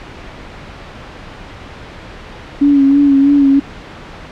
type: tone with vibrato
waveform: sine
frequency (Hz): 280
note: C#4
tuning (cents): +18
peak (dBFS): -6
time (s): 2.61-3.6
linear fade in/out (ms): 10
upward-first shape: sine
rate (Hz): 3.1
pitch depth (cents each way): 42
effects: pink hiss -32 dBFS RMS until 4.31 s + low-pass 3000 Hz 12 dB/octave